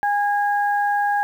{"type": "tone pair together", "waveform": "sine", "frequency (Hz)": [818, 1640.7], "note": ["G#5", "G#6"], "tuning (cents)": [-26, -22], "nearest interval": "octave", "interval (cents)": 1204, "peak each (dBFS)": [-18, -24], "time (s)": [0.03, 1.23], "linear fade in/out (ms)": 0, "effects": ["8-bit"]}